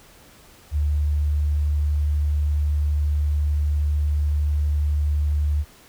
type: tone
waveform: sine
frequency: 74 Hz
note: D2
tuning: 14 cents sharp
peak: -18 dBFS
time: 0.71-5.65 s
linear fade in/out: 50 ms
effects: pink hiss -50 dBFS RMS until 5.88 s